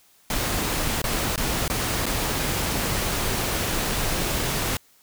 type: noise with dropouts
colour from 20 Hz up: pink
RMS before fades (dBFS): -25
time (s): 0.3-4.77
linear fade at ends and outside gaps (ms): 2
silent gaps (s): 1.018-1.04 / 1.36-1.377 / 1.68-1.699 / 2.057-2.064
effects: white hiss -58 dBFS RMS until 5.02 s